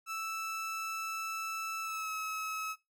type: tone with pitch glide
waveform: 30% pulse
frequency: 1318.5 to 1288.4 Hz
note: E6 to E6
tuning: 0 to -40 cents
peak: -33 dBFS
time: 0.06-2.76 s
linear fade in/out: 50 ms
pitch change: -40 cents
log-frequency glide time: 1.82-2.1 s
effects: noise-tail reverb RT60 0.2 s tail -19 dB re dry